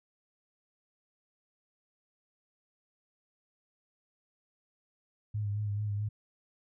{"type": "tone with vibrato", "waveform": "sine", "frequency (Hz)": 103.83, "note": "G#2", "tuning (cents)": 0, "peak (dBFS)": -30, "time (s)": [5.34, 6.09], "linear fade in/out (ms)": 10, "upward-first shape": "sine", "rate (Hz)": 4.6, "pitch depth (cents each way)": 37, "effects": []}